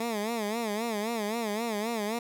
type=tone with vibrato; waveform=15% pulse; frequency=220 Hz; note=A3; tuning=in tune; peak=-23 dBFS; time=0-2.19 s; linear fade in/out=5 ms; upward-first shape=sine; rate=3.8 Hz; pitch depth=130 cents each way; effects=none